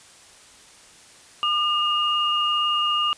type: tone pair together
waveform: sine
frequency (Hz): 1208 / 2845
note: D6 / F7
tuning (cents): +48 / +31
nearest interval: octave + minor third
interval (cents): 1483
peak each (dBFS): -22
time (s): 1.43-3.13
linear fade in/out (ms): 0
effects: white hiss -49 dBFS RMS until 3.17 s + resampled to 22050 Hz